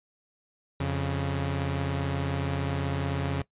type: tone pair together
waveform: sawtooth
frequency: 87.31 / 138.6 Hz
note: F2 / C#3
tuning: 0 / 0 cents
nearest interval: minor sixth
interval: 800 cents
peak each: -27 / -25 dBFS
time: 0.8-3.42 s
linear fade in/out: 5 ms
effects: noise-tail reverb RT60 0.1 s tail -19 dB re dry + resampled to 8000 Hz